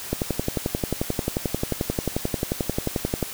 click train, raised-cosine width 2 ms, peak -9 dBFS, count 36, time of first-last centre 0.13-3.227 s, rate 11.3 Hz, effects white hiss -35 dBFS RMS until 3.33 s

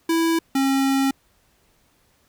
square tone pair in turn, 329.6 / 270.8 Hz, E4 / C#4, 0 / -40 cents, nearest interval minor third, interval 340 cents, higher first, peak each -18 dBFS, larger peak neither, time 0.09-0.39 / 0.55-1.11 s, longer second, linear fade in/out 5 ms, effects pink hiss -62 dBFS RMS until 2.28 s

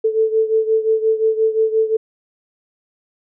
sine beating tone pair, 440 / 445.7 Hz, A4 / A4, 0 / +22 cents, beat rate 5.7 Hz, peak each -15 / -19 dBFS, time 0.04-1.97 s, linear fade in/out 10 ms, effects none

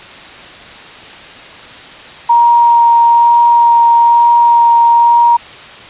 sine tone with vibrato, 940 Hz, A#5, 14 cents sharp, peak -4 dBFS, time 2.29-5.37 s, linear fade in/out 10 ms, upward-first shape sine, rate 1.1 Hz, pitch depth 8 cents each way, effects white hiss -32 dBFS RMS until 5.89 s + resampled to 8000 Hz

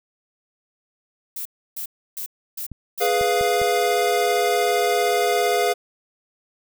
violet noise bursts, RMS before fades -30 dBFS, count 5, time 1.36-3.07 s, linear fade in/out 5 ms, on 94 ms, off 310 ms
clicks, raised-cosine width 5 ms, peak -22 dBFS, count 4, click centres 2.717 / 3.212 / 3.411 / 3.616 s
square chord, F diminished, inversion first, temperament equal with one note detuned, 416.5 / 493.9 / 698.5 Hz, Ab4 / Cb5 / F5, +5 / 0 / 0 cents, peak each -23 / -24 / -22 dBFS, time 3-5.74 s, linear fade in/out 20 ms
effects none

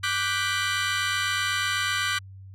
25% pulse chord, G major seventh, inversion second, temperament equal, 1174.7 / 1480 / 1568 / 1975.5 Hz, D6 / F#6 / G6 / B6, 0 / 0 / 0 / 0 cents, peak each -26 dBFS, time 0.03-2.19 s, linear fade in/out 10 ms, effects added 96 Hz sine -41 dBFS peak until 2.54 s + low-pass 9000 Hz 12 dB/octave

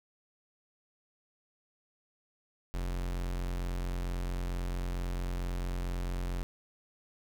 45% pulse tone, 44.46 Hz, F1, 32 cents sharp, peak -32 dBFS, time 2.74-6.43 s, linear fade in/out 0 ms, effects none

